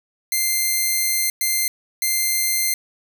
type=tone bursts at uneven times; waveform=5% pulse; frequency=2089 Hz; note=C7; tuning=3 cents flat; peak=-8 dBFS; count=3; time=0.32-1.3 / 1.41-1.68 / 2.02-2.74 s; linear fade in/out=2 ms; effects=none